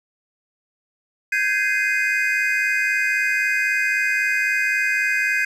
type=chord; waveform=triangle; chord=Ab major seventh; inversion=third; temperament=just; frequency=1557.4 / 1661.2 / 2077 / 2492 Hz; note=G6 / Ab6 / C7 / Eb7; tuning=-12 / 0 / -13 / +2 cents; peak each=-22 dBFS; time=1.32-5.45 s; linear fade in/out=5 ms; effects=none